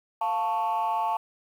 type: chord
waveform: sine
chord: F augmented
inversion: none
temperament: equal with one note detuned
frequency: 698.5 / 883.6 / 1108.7 Hz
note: F5 / A5 / C#6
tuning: 0 / +7 / 0 cents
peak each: -29 / -24 / -30 dBFS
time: 0.21-1.17 s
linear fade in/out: 5 ms
effects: tanh soft clip ceiling -20 dBFS + 9-bit